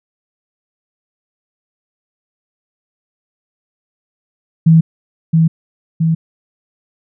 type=tone with echo; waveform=sine; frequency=162.5 Hz; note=E3; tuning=24 cents flat; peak=-4 dBFS; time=4.66-4.81 s; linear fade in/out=10 ms; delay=670 ms; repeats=2; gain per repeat=-3 dB; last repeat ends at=6.15 s; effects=none